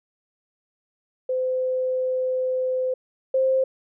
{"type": "tone pair in turn", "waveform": "sine", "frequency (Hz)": [513, 525.6], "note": ["C5", "C5"], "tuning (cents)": [-34, 8], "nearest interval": "unison", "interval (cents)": 42, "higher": "second", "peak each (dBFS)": [-21, -17], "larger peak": "second", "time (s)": [[1.29, 2.94], [3.34, 3.64]], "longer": "first", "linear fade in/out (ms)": 5, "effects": []}